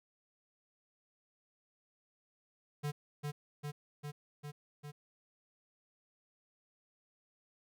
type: tone with echo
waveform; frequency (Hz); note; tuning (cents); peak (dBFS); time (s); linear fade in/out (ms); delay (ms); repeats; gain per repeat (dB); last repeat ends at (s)
square; 146.83; D3; 0; -35; 2.83-2.92; 20; 400; 5; -2; 4.92
effects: none